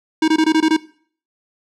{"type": "tone bursts", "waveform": "square", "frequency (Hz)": 316.8, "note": "D#4", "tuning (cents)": 31, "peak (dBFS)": -12, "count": 7, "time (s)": [0.22, 0.766], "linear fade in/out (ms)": 5, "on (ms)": 60, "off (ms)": 21, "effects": ["noise-tail reverb RT60 0.5 s tail -19 dB re dry", "low-pass 6000 Hz 12 dB/octave"]}